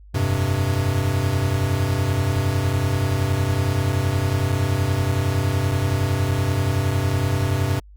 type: chord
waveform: square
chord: F suspended second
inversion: none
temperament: equal with one note detuned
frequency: 87.31 / 98 / 129.83 Hz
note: F2 / G2 / C3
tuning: 0 / 0 / -13 cents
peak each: -27 / -22 / -24 dBFS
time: 0.14-7.8 s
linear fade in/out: 10 ms
effects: added 50 Hz sine -42 dBFS peak until 7.96 s + Opus 48 kbps